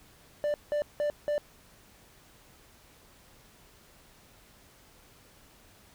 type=tone bursts; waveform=triangle; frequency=590 Hz; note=D5; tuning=8 cents sharp; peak=-24 dBFS; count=4; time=0.44-1.38 s; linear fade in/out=0 ms; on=100 ms; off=180 ms; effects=pink hiss -58 dBFS RMS until 5.94 s